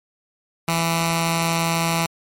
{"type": "tone with notch filter", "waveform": "10% pulse", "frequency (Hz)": 166.2, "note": "E3", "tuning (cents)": 15, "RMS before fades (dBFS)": -21, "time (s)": [0.68, 2.06], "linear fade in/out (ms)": 2, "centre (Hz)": 420, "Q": 0.6, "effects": ["MP3 64 kbps"]}